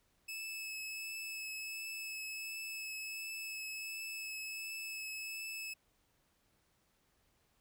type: tone with vibrato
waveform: sawtooth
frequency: 2603 Hz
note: E7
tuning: 22 cents flat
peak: -38 dBFS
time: 0.28-5.74 s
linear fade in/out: 10 ms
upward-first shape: triangle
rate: 1.4 Hz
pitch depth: 15 cents each way
effects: pink hiss -75 dBFS RMS until 7.6 s